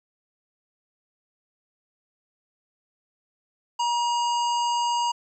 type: harmonic tone with a mistuned harmonic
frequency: 952 Hz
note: A#5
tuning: 36 cents sharp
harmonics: 1 / 3 / 5 / 7 / 8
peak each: -22 / -32 / -36 / -39 / -40 dBFS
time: 3.79-5.12 s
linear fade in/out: 10 ms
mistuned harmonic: 7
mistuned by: -68 cents
effects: 10-bit